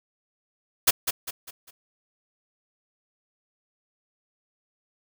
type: noise with echo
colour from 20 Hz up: white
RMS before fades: -17 dBFS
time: 0.87-0.91 s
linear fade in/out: 10 ms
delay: 200 ms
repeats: 4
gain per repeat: -8 dB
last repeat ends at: 1.71 s
effects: none